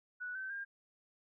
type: tone with pitch steps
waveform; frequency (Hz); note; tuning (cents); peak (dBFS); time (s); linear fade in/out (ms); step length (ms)
sine; 1476 / 1539.6 / 1605.9; F#6 / G6 / G6; -5 / -32 / +41; -39; 0.2-0.65; 20; 150
effects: none